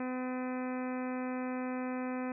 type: harmonic tone with a mistuned harmonic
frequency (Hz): 254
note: B3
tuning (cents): +49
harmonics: 1 / 2 / 3 / 4 / 5 / 6 / 7 / 8 / 9 / 10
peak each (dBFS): -35 / -41 / -45 / -47 / -49 / -51 / -52 / -53 / -54 / -55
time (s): 0-2.32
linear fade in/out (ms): 2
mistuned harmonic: 9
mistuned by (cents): +49
effects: none